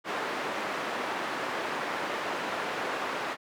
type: band-pass noise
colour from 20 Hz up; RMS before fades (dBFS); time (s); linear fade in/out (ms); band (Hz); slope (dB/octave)
white; -33; 0.04-3.37; 50; 270 to 1500; 12
effects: none